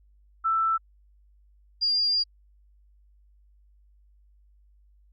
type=tone pair in turn; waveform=sine; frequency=1327 / 4802 Hz; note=E6 / D8; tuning=+11 / +38 cents; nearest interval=octave + minor seventh; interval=2227 cents; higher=second; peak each=-21 dBFS; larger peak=neither; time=0.44-0.78 / 1.81-2.24 s; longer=second; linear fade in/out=20 ms; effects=added 50 Hz sine -56 dBFS peak until 5.12 s + Opus 48 kbps